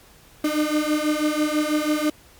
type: beating tone pair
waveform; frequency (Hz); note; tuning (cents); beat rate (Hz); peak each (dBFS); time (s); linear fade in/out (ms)
35% pulse; 299.9 / 306; D4 / D#4; +36 / -29; 6.1; -21; 0.44-2.1; 5
effects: pink hiss -51 dBFS RMS until 2.39 s + MP3 96 kbps